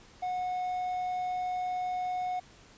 triangle tone, 730 Hz, F#5, 24 cents flat, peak -28 dBFS, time 0.22-2.4 s, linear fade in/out 10 ms, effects pink hiss -56 dBFS RMS until 2.77 s + resampled to 16000 Hz

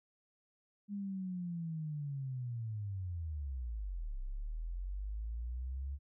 sine linear two-way sweep, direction down then up, 205.7 to 31.57 to 70.6 Hz, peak -37 dBFS, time 0.88-5.99 s, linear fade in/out 50 ms, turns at 4.19 s, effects none

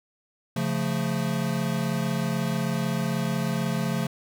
square chord, Db augmented, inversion none, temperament equal with one note detuned, 138.59 / 174.61 / 221 Hz, Db3 / F3 / A3, 0 / 0 / +8 cents, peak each -30 / -29 / -30 dBFS, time 0.56-4.07 s, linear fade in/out 5 ms, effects none

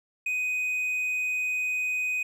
triangle tone, 2500 Hz, D#7, 8 cents sharp, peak -24 dBFS, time 0.26-2.23 s, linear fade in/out 5 ms, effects none

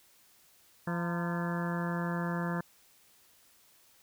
harmonic tone with a mistuned harmonic, 171.8 Hz, F3, 28 cents flat, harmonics 1 / 2 / 3 / 4 / 5 / 6 / 7 / 8 / 9 / 10, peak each -32 / -41 / -42 / -44 / -44 / -43 / -46 / -45 / -45 / -43 dBFS, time 0.87-2.61 s, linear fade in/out 5 ms, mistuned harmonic 5, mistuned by +93 cents, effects white hiss -63 dBFS RMS until 4.02 s

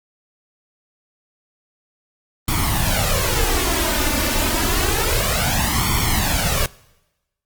pink noise with flanger, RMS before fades -19 dBFS, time 2.48-6.66 s, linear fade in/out 2 ms, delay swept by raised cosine 0.9 to 3.4 ms, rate 0.29 Hz, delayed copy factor +0.75, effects noise-tail reverb RT60 1.0 s tail -23 dB re dry + Opus 24 kbps

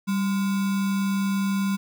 sine tone with sample-and-hold, 195.8 Hz, G3, 2 cents flat, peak -21 dBFS, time 0.07-1.77 s, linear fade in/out 20 ms, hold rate 1225 Hz, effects none

